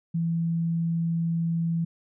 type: tone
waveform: sine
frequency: 166.6 Hz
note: E3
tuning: 19 cents sharp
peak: -23 dBFS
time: 0.14-1.85 s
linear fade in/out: 10 ms
effects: none